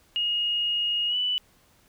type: tone with pitch glide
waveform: sine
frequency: 2867 to 2975 Hz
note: F7 to F#7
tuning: +45 to +9 cents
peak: -23 dBFS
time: 0.16-1.38 s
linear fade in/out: 0 ms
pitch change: +64 cents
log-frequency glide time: 1.08-1.16 s
effects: pink hiss -61 dBFS RMS until 1.88 s